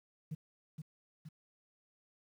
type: tone with echo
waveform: sine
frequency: 155.56 Hz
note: D#3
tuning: in tune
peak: -35 dBFS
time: 0.31-0.35 s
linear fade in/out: 10 ms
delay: 470 ms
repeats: 2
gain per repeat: -5 dB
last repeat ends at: 1.29 s
effects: tanh soft clip ceiling -34 dBFS + 11-bit